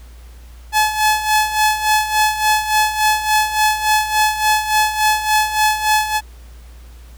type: tone with tremolo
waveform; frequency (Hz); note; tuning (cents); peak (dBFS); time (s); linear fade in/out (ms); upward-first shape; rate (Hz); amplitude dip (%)
sawtooth; 857; A5; -46; -7; 0.72-6.21; 50; sine; 3.5; 70
effects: added 59 Hz sine -36 dBFS peak until 7.17 s + pink hiss -49 dBFS RMS until 7.17 s